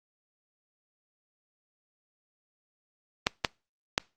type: clicks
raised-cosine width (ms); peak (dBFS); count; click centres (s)
0.2; -5; 3; 3.269 / 3.448 / 3.979
effects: noise-tail reverb RT60 0.3 s tail -25 dB re dry + Opus 32 kbps